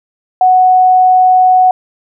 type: tone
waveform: sine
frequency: 740 Hz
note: F#5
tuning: in tune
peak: -4 dBFS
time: 0.41-1.71 s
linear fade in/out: 2 ms
effects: none